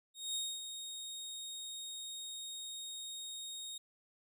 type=tone with ADSR envelope; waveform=25% pulse; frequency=3729 Hz; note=A#7; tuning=in tune; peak=-31 dBFS; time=0.14-3.78 s; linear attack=210 ms; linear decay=250 ms; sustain=-8 dB; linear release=6 ms; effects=none